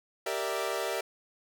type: chord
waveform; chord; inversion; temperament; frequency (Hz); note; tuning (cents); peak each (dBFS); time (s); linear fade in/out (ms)
sawtooth; E half-diminished seventh; first; equal; 392 / 466.2 / 587.3 / 659.3; G4 / Bb4 / D5 / E5; 0 / 0 / 0 / 0; -32; 0.26-1.01; 5
effects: none